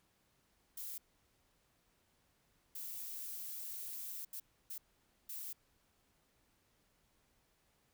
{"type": "noise bursts at uneven times", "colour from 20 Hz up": "violet", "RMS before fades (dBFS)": -45, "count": 5, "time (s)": [[0.77, 0.98], [2.75, 4.25], [4.33, 4.4], [4.7, 4.78], [5.29, 5.53]], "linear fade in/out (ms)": 5, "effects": ["pink hiss -75 dBFS RMS until 7.93 s"]}